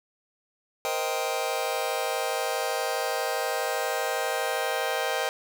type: chord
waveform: sawtooth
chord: C minor seventh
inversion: third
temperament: just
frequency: 470.9 / 523.3 / 627.9 / 784.9 Hz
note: Bb4 / C5 / Eb5 / G5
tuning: +18 / 0 / +16 / +2 cents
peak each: -29 / -28 / -28 / -27 dBFS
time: 0.85-5.29 s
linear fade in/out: 0 ms
effects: none